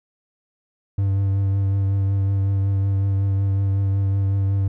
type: tone with vibrato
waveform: triangle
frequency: 98 Hz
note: G2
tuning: in tune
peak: -15 dBFS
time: 0.98-4.68 s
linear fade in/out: 5 ms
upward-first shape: triangle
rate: 5.4 Hz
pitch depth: 22 cents each way
effects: none